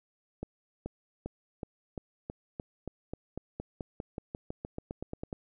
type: accelerating click train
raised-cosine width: 2 ms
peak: -23 dBFS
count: 23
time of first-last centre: 0.43-5.328 s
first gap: 430 ms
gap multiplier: 0.93
effects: none